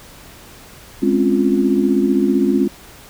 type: chord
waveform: sine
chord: Db major seventh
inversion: second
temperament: equal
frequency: 207.7 / 261.6 / 277.2 / 349.2 Hz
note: Ab3 / C4 / Db4 / F4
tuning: 0 / 0 / 0 / 0 cents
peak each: -18 dBFS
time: 1.02-2.68 s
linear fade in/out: 10 ms
effects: pink hiss -41 dBFS RMS until 3.09 s